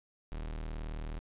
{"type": "tone", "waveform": "40% pulse", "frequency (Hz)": 38.89, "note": "D#1", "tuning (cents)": 0, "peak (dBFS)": -36, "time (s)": [0.32, 1.19], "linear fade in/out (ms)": 0, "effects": ["resampled to 8000 Hz", "13-bit"]}